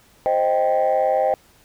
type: chord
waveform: sine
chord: C minor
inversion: none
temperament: equal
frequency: 523.3 / 622.3 / 784 Hz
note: C5 / Eb5 / G5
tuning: 0 / 0 / 0 cents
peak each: -19 dBFS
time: 0.26-1.34 s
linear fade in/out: 0 ms
effects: tanh soft clip ceiling -11 dBFS + pink hiss -54 dBFS RMS until 1.64 s